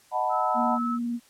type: chord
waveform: sine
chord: B dominant seventh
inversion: first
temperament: equal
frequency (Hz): 622.3 / 740 / 880 / 987.8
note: D#5 / F#5 / A5 / B5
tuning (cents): 0 / 0 / 0 / 0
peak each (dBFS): -31 / -27 / -29 / -29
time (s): 0.11-0.79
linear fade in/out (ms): 50
type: tone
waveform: sine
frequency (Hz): 1300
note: E6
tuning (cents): -24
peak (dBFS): -28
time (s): 0.29-0.99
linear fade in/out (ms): 50
type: tone with vibrato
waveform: sine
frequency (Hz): 237.3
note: A#3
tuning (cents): +31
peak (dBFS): -26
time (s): 0.54-1.2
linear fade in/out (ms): 50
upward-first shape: square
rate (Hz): 20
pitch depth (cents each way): 22
effects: white hiss -58 dBFS RMS until 1.29 s + low-pass 11000 Hz 12 dB/octave